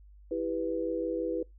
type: chord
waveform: sine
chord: E minor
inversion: none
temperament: just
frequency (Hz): 329.6 / 395.6 / 494.4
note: E4 / G4 / B4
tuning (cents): 0 / +16 / +2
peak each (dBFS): -33 / -36 / -32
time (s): 0.31-1.43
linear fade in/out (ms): 5
effects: noise-tail reverb RT60 0.2 s tail -25 dB re dry + added 50 Hz sine -51 dBFS peak until 1.58 s